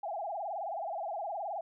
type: tone with vibrato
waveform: sine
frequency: 733 Hz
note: F#5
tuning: 16 cents flat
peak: -34 dBFS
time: 0.03-1.61 s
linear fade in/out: 5 ms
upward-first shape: sine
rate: 19 Hz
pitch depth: 220 cents each way
effects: none